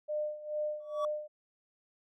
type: tone with tremolo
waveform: sine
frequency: 603 Hz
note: D5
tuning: 46 cents sharp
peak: -30 dBFS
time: 0.08-1.28 s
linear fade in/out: 20 ms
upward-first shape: sine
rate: 2.3 Hz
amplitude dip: 80%
type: tone with exponential growth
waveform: triangle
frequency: 1142 Hz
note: D6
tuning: 49 cents flat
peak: -29 dBFS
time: 0.8-1.05 s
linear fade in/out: 2 ms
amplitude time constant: 54 ms
effects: none